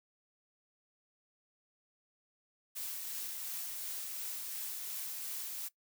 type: noise with tremolo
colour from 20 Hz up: blue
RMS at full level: -40 dBFS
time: 2.75-5.69 s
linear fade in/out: 20 ms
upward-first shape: triangle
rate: 2.8 Hz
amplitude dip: 25%
effects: noise-tail reverb RT60 0.1 s tail -19 dB re dry